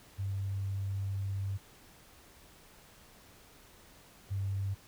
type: tone pair in turn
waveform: sine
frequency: 98 / 98 Hz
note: G2 / G2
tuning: 0 / 0 cents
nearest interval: unison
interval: 0 cents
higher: neither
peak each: -32 / -31 dBFS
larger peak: second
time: 0.18-1.58 / 4.3-4.75 s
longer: first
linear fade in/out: 20 ms
effects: pink hiss -58 dBFS RMS until 4.87 s